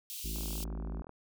white high-pass noise, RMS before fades -42 dBFS, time 0.1-0.64 s, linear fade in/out 0 ms, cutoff 2600 Hz, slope 48 dB/octave
harmonic tone, 54.4 Hz, A1, 19 cents flat, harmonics 1 / 3 / 4 / 5 / 6 / 7, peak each -36 / -46 / -48 / -50 / -52 / -53 dBFS, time 0.24-1.02 s, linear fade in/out 5 ms
click train, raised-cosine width 1 ms, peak -34 dBFS, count 31, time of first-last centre 0.36-1.093 s, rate 40.9 Hz
effects none

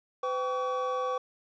triangle tone cluster, 507 / 780 / 1134 Hz, B4 / G5 / C#6, +45 / -9 / +39 cents, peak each -29 / -36 / -30 dBFS, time 0.23-1.18 s, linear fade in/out 5 ms, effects resampled to 16000 Hz + 10-bit

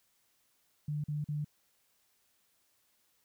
sine tone bursts, 148.7 Hz, D3, 22 cents sharp, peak -32 dBFS, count 3, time 0.88-1.446 s, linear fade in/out 5 ms, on 160 ms, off 43 ms, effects white hiss -73 dBFS RMS until 3.24 s

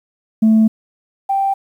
sine tone pair in turn, 220 / 784 Hz, A3 / G5, 0 / 0 cents, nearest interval octave + minor seventh, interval 2200 cents, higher second, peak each -6 / -13 dBFS, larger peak first, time 0.42-0.68 / 1.29-1.54 s, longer first, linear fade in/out 10 ms, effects tanh soft clip ceiling -6 dBFS + 8-bit

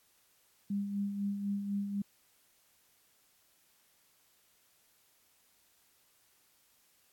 sine tone with tremolo, 201 Hz, G3, 44 cents sharp, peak -30 dBFS, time 0.7-2.02 s, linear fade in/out 5 ms, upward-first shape sine, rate 4 Hz, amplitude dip 50%, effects white hiss -69 dBFS RMS until 7.12 s + AAC 64 kbps

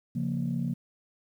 sine chord, Bb minor, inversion first, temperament equal, 138.59 / 174.61 / 233.1 Hz, Db3 / F3 / Bb3, 0 / 0 / 0 cents, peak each -31 dBFS, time 0.15-0.74 s, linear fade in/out 10 ms, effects tanh soft clip ceiling -20 dBFS + 10-bit

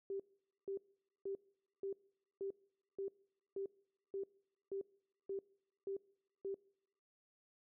sine tone bursts, 392 Hz, G4, in tune, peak -39 dBFS, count 12, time 0.1-6.544 s, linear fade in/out 2 ms, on 97 ms, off 480 ms, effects noise-tail reverb RT60 0.8 s tail -24 dB re dry

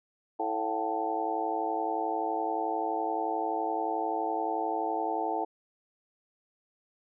harmonic tone with a mistuned harmonic, 110 Hz, A2, in tune, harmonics 3 / 4 / 5 / 6 / 7 / 8, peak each -36 / -36 / -41 / -35 / -33 / -34 dBFS, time 0.39-5.45 s, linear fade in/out 10 ms, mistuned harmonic 6, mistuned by +98 cents, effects none

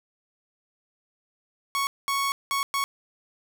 sawtooth tone bursts at uneven times, 1108.7 Hz, C#6, in tune, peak -20 dBFS, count 4, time 1.75-1.87 / 2.08-2.32 / 2.51-2.63 / 2.74-2.84 s, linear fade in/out 0 ms, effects none

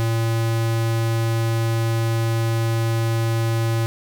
square tone, 114 Hz, A#2, 38 cents flat, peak -19 dBFS, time 0-3.86 s, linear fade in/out 0 ms, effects 10-bit

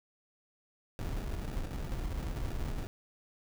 brown noise with sample-and-hold, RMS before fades -36 dBFS, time 0.99-2.87 s, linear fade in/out 0 ms, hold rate 1050 Hz, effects none

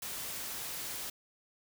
white noise, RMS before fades -40 dBFS, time 0.02-1.1 s, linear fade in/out 5 ms, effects none

